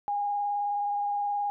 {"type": "tone with vibrato", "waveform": "sine", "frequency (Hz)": 817, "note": "G#5", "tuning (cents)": -29, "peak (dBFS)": -26, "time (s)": [0.08, 1.5], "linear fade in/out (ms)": 0, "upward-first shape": "sine", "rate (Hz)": 19, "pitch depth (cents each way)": 15, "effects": []}